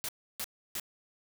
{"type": "noise bursts", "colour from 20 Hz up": "white", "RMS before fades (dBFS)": -36, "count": 3, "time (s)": [0.04, 0.798], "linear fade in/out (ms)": 0, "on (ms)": 46, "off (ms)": 310, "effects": []}